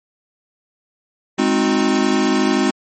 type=chord; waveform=square; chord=Ab dominant seventh; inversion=none; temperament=equal with one note detuned; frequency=207.7 / 261.6 / 311.1 / 362.2 Hz; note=Ab3 / C4 / Eb4 / Gb4; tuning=0 / 0 / 0 / -37 cents; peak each=-21 / -19 / -21 / -21 dBFS; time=1.38-2.71 s; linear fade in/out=10 ms; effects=low-pass 12000 Hz 12 dB/octave + MP3 32 kbps